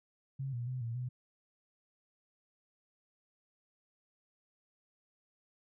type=tone with pitch steps; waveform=sine; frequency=135.2 / 120 / 127.7 / 116 / 125.1 Hz; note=C#3 / B2 / C3 / A#2 / B2; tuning=-43 / -49 / -42 / -8 / +23 cents; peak=-35 dBFS; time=0.39-1.09 s; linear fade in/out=10 ms; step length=140 ms; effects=none